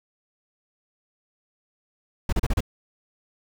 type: noise bursts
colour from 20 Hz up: brown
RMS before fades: -21 dBFS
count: 5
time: 2.29-2.606 s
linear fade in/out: 5 ms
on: 36 ms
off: 34 ms
effects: none